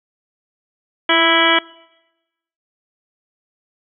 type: harmonic tone with a mistuned harmonic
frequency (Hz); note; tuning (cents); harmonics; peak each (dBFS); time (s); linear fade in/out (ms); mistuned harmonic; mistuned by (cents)
329.6; E4; 0; 1 / 2 / 3 / 4 / 5 / 6 / 7 / 9 / 10; -20 / -20 / -20 / -20 / -20 / -20 / -20 / -20 / -20; 1.09-1.59; 5; 1; +25
effects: noise-tail reverb RT60 1.0 s tail -23 dB re dry